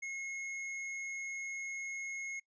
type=tone with hard clipping; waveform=triangle; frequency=2166 Hz; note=C#7; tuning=41 cents flat; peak=-40 dBFS; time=0.02-2.4 s; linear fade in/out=10 ms; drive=17 dB; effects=noise-tail reverb RT60 0.1 s tail -21 dB re dry + resampled to 16000 Hz